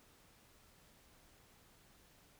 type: silence
effects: pink hiss -66 dBFS RMS until 2.39 s